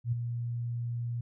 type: tone with ADSR envelope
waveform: sine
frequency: 118.9 Hz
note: A#2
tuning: 35 cents sharp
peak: -24 dBFS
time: 0.04-1.21 s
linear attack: 82 ms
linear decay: 13 ms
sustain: -7 dB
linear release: 5 ms
effects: none